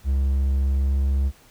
triangle tone with pitch glide, 67.8 to 68.27 Hz, C#2 to C#2, -38 to -26 cents, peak -16 dBFS, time 0.04-1.32 s, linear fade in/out 50 ms, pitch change +12 cents, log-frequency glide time 0.66-0.9 s, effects pink hiss -53 dBFS RMS until 1.5 s

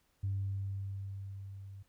sine tone with level ramp, 98 Hz, G2, in tune, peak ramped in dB -30 to -46 dBFS, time 0.23-1.83 s, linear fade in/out 10 ms, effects tanh soft clip ceiling -27 dBFS + pink hiss -74 dBFS RMS until 1.88 s

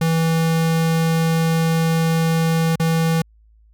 square tone with dropouts, 163.4 Hz, E3, 15 cents flat, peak -16 dBFS, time 0.01-3.22 s, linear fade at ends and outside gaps 5 ms, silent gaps 2.758-2.797 s, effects added 54 Hz sine -49 dBFS peak until 3.73 s

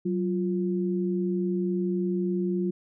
sine tone pair together, 187.02 / 350.6 Hz, F#3 / F4, +19 / +7 cents, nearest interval major seventh, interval 1088 cents, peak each -26 / -28 dBFS, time 0.05-2.71 s, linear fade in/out 10 ms, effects none

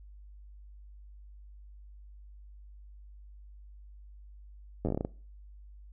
slowing click train, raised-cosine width 2 ms, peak -18 dBFS, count 10, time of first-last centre 4.85-5.049 s, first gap 10 ms, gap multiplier 1.19, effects noise-tail reverb RT60 0.4 s tail -22 dB re dry + added 50 Hz sine -48 dBFS peak until 5.92 s

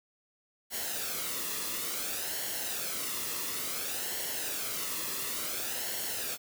white noise with flanger, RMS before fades -35 dBFS, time 0.7-6.38 s, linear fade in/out 50 ms, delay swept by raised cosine 0.81 to 1.33 ms, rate 0.57 Hz, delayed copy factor -0.55, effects none

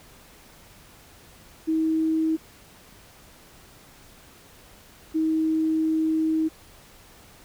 sine tone pair in turn, 319 / 317.4 Hz, D#4 / D#4, +43 / +35 cents, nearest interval unison, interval 8 cents, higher first, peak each -20 dBFS, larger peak neither, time 1.67-2.37 / 5.14-6.49 s, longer second, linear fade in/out 20 ms, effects pink hiss -51 dBFS RMS until 7.44 s

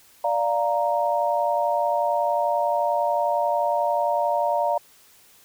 sine chord, Bb major, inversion first, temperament equal, 587.3 / 698.5 / 932.3 Hz, D5 / F5 / Bb5, 0 / 0 / 0 cents, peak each -24 dBFS, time 0.24-4.78 s, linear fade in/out 5 ms, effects white hiss -54 dBFS RMS until 5.44 s

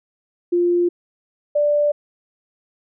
sine tone pair in turn, 349.7 / 588.1 Hz, F4 / D5, +2 / +2 cents, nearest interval major sixth, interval 900 cents, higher second, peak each -14 dBFS, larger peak neither, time 0.52-0.89 / 1.55-1.92 s, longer neither, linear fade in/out 10 ms, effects none

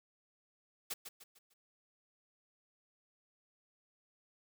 white noise with echo, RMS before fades -39 dBFS, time 0.9-0.94 s, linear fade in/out 10 ms, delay 150 ms, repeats 4, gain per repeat -8 dB, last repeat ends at 1.54 s, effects high-pass 150 Hz 12 dB/octave

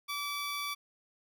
15% pulse tone, 1154 Hz, D6, 31 cents flat, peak -28 dBFS, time 0.08-0.75 s, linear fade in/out 20 ms, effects none

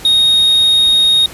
triangle tone, 3729 Hz, A#7, in tune, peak -6 dBFS, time 0.05-1.26 s, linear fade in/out 2 ms, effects pink hiss -33 dBFS RMS until 1.33 s + resampled to 32000 Hz

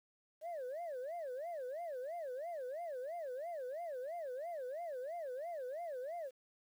sine tone with vibrato, 589 Hz, D5, 5 cents sharp, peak -38 dBFS, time 0.41-6.31 s, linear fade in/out 50 ms, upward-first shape sine, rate 3 Hz, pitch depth 300 cents each way, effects tanh soft clip ceiling -39 dBFS + 11-bit

